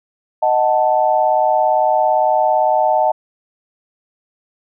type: chord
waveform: sine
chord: D# diminished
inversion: none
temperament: equal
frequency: 622.3 / 740 / 880 Hz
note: D#5 / F#5 / A5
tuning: 0 / 0 / 0 cents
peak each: -16 dBFS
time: 0.42-3.12 s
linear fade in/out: 10 ms
effects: none